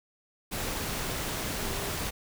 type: tone in noise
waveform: sine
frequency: 396.5 Hz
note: G4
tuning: 20 cents sharp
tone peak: -39 dBFS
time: 1.61-1.91 s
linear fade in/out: 20 ms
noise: pink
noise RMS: -33 dBFS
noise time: 0.51-2.11 s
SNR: -9 dB
effects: none